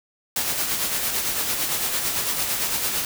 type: noise with tremolo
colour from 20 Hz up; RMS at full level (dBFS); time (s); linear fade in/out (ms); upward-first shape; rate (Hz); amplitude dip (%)
white; -23; 0.36-3.05; 2; sine; 8.9; 40
effects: none